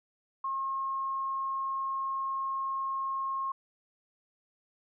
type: tone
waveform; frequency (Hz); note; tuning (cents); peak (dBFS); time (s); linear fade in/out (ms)
sine; 1077; C6; +50; -30; 0.44-3.52; 5
effects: none